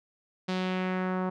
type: tone with low-pass filter sweep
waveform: sawtooth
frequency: 185 Hz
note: F#3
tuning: in tune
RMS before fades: -30 dBFS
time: 0.48-1.3 s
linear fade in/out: 10 ms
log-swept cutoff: 4400 to 1100 Hz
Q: 1.6
effects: none